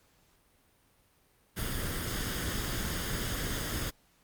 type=noise with comb filter; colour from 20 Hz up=pink; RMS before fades=-34 dBFS; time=1.56-3.91 s; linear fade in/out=20 ms; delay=0.6 ms; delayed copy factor=+0.5; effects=pink hiss -67 dBFS RMS until 4.23 s + Opus 48 kbps